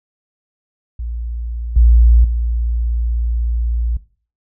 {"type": "tone with level steps", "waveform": "sine", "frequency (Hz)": 58.1, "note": "A#1", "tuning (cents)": -5, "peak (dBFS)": [-21, -6, -15], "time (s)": [0.99, 3.97], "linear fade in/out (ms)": 5, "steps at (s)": [1.76, 2.24], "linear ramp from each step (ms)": 5, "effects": ["noise-tail reverb RT60 0.4 s tail -17 dB re dry"]}